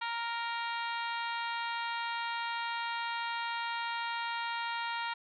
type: harmonic tone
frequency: 466.2 Hz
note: A#4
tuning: in tune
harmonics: 2 / 3 / 4 / 5 / 6 / 7 / 8 / 9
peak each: -36 / -40 / -42 / -44 / -46 / -47 / -48 / -49 dBFS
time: 0.01-5.14 s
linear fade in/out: 10 ms
effects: none